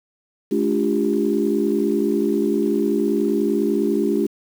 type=tone cluster; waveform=sine; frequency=213 / 287.3 / 346.8 / 397 Hz; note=G#3 / D4 / F4 / G4; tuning=+44 / -38 / -12 / +22 cents; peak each=-22 dBFS; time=0.51-4.27 s; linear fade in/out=10 ms; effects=tanh soft clip ceiling -6 dBFS + 7-bit